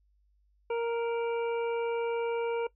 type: harmonic tone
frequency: 466.2 Hz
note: A#4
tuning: in tune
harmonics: 1 / 2 / 3 / 5 / 6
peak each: -28 / -37 / -45 / -44 / -50 dBFS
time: 0.7-2.67 s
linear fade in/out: 5 ms
effects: noise-tail reverb RT60 0.1 s tail -20 dB re dry + added 50 Hz sine -65 dBFS peak until 2.75 s